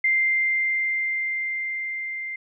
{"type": "tone with level ramp", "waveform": "sine", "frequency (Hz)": 2093, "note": "C7", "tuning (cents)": 0, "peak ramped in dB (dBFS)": [-17, -29], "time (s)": [0.04, 2.36], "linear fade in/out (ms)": 5, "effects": []}